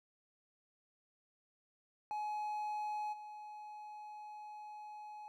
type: tone with level steps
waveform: triangle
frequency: 844 Hz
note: G#5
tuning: 28 cents sharp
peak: -35 / -45 dBFS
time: 2.11-5.28 s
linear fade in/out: 0 ms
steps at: 3.12 s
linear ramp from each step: 20 ms
effects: none